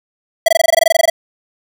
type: tone bursts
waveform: square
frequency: 659.3 Hz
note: E5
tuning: in tune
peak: -7 dBFS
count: 15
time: 0.46-1.1 s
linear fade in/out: 5 ms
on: 24 ms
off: 20 ms
effects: none